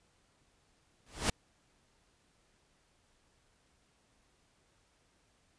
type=noise with exponential growth; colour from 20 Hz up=pink; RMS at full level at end=-26 dBFS; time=1.06-1.3 s; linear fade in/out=5 ms; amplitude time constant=52 ms; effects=pink hiss -71 dBFS RMS until 5.58 s + resampled to 22050 Hz